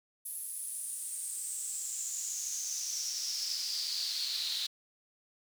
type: noise with high-pass filter sweep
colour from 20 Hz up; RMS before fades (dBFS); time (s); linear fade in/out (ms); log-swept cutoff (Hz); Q
brown; -37; 0.25-4.67; 10; 11000 to 3900; 7
effects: none